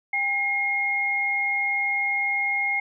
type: tone pair together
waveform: sine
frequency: 803 / 2144 Hz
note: G5 / C7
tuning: +41 / +42 cents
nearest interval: octave + perfect fourth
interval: 1701 cents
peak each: -30 / -22 dBFS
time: 0.13-2.8 s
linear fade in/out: 5 ms
effects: none